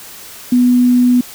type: tone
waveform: sine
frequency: 246.9 Hz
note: B3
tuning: in tune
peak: -7 dBFS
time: 0.52-1.21 s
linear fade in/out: 5 ms
effects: white hiss -34 dBFS RMS until 1.34 s